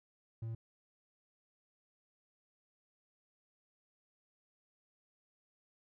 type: tone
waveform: triangle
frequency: 113.3 Hz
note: A#2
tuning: 49 cents flat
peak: -36 dBFS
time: 0.42-0.55 s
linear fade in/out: 5 ms
effects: none